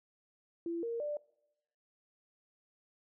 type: tone with pitch steps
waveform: sine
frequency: 337.5 / 465 / 591 Hz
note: E4 / A#4 / D5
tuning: +41 / -4 / +11 cents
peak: -34 dBFS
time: 0.66-1.17 s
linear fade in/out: 2 ms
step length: 170 ms
effects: noise-tail reverb RT60 0.8 s tail -22 dB re dry